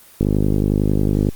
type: click train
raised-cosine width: 3 ms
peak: -4 dBFS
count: 56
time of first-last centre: 0.21-1.288 s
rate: 51 Hz
effects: white hiss -46 dBFS RMS until 1.35 s + Opus 24 kbps